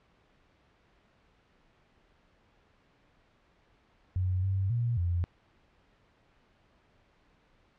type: tone with pitch steps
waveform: sine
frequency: 92 / 96.1 / 118.6 / 87.1 Hz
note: F#2 / G2 / A#2 / F2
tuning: -9 / -34 / +30 / -4 cents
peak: -26 dBFS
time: 4.16-5.24 s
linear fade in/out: 0 ms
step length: 270 ms
effects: pink hiss -66 dBFS RMS until 7.78 s + low-pass 3000 Hz 12 dB/octave